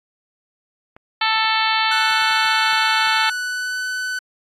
clicks, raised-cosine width 0.5 ms, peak -26 dBFS, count 9, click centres 0.965 / 1.361 / 1.448 / 2.111 / 2.22 / 2.309 / 2.453 / 2.731 / 3.073 s
harmonic tone, 441.4 Hz, A4, 5 cents sharp, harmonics 2 / 3 / 4 / 5 / 6 / 7 / 8 / 9 / 10, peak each -21 / -23 / -24 / -25 / -26 / -26 / -27 / -28 / -28 dBFS, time 1.21-3.3 s, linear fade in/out 5 ms
45% pulse tone with pitch glide, 1480 to 1503.3 Hz, F#6 to F#6, 0 to +27 cents, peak -22 dBFS, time 1.91-4.19 s, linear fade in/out 5 ms, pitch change +27 cents, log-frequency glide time 3.26-3.84 s
effects low-pass 9000 Hz 12 dB/octave + AAC 64 kbps

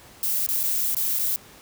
violet noise with dropouts, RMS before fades -24 dBFS, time 0.23-1.36 s, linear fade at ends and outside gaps 0 ms, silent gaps 0.464-0.488 / 0.631-0.637 / 0.947-0.967 / 1.189-1.194 s, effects pink hiss -48 dBFS RMS until 1.61 s + high-pass 60 Hz 12 dB/octave

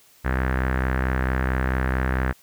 sawtooth tone with low-pass filter, 64.5 Hz, C2, 24 cents flat, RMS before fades -23 dBFS, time 0.24-2.33 s, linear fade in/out 20 ms, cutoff 1700 Hz, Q 3.9, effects white hiss -55 dBFS RMS until 2.42 s

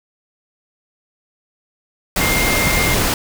sine tone in noise, 2113 Hz, C7, 16 cents sharp, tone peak -19 dBFS, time 2.21-2.94 s, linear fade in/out 2 ms, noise pink, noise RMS -17 dBFS, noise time 2.16-3.14 s, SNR -5 dB, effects none

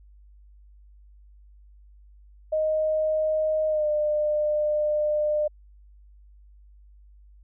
sine tone with pitch glide, 622.3 to 601.8 Hz, D#5 to D5, 0 to +42 cents, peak -21 dBFS, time 2.52-5.48 s, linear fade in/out 10 ms, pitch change -58 cents, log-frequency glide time 3.68-3.87 s, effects added 50 Hz sine -49 dBFS peak until 7.43 s

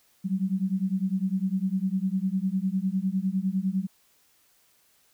sine beating tone pair, 185 / 194.9 Hz, F#3 / G3, 0 / -10 cents, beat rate 9.9 Hz, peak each -27 dBFS, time 0.24-3.87 s, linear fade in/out 20 ms, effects white hiss -64 dBFS RMS until 5.13 s

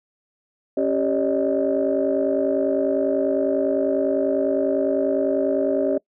sine tone cluster, 274.8 / 392.1 / 567 / 617 Hz, C#4 / G4 / C#5 / D#5, -15 / 0 / +39 / -15 cents, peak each -23 dBFS, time 0.77-5.98 s, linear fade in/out 5 ms, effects noise-tail reverb RT60 0.1 s tail -23 dB re dry + tanh soft clip ceiling -10 dBFS

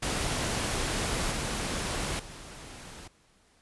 pink noise with level steps, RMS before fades -30 / -32 / -45 dBFS, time 0.02-3.08 s, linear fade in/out 10 ms, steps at 1.31 / 2.19 s, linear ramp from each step 5 ms, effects pink hiss -64 dBFS RMS until 3.61 s + resampled to 24000 Hz

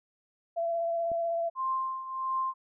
sine tone with vibrato, 674 Hz, E5, 38 cents sharp, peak -27 dBFS, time 0.56-1.5 s, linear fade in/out 20 ms, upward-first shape triangle, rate 16 Hz, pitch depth 19 cents each way
click, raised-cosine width 2 ms, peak -30 dBFS, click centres 1.117 s
sine tone with tremolo, 1051 Hz, C6, 7 cents sharp, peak -26 dBFS, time 1.55-2.54 s, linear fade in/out 50 ms, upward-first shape triangle, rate 1.5 Hz, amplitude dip 75%
effects none

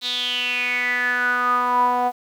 sawtooth tone with band-pass filter sweep, 246.9 Hz, B3, in tune, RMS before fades -21 dBFS, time 0.01-2.12 s, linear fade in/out 50 ms, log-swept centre 3900 to 780 Hz, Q 8.9, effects 8-bit

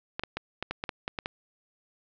clicks, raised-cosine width 0.3 ms, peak -15 dBFS, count 10, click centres 0.195 / 0.236 / 0.37 / 0.626 / 0.71 / 0.839 / 0.892 / 1.079 / 1.188 / 1.259 s, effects low-pass 5000 Hz 12 dB/octave

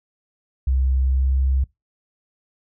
sine tone with pitch glide, 65.41 to 66.32 Hz, C2 to C2, 0 to +24 cents, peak -16 dBFS, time 0.67-1.64 s, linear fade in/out 5 ms, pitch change +24 cents, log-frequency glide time 1.03-1.37 s, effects noise-tail reverb RT60 0.2 s tail -23 dB re dry

